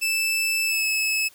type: tone with pitch glide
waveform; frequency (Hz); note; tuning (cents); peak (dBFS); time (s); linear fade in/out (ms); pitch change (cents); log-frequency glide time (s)
sawtooth; 2637 to 2592; E7 to E7; 0 to -30; -18; 0.01-1.29; 20; -30; 0.65-0.84
effects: white hiss -53 dBFS RMS until 1.34 s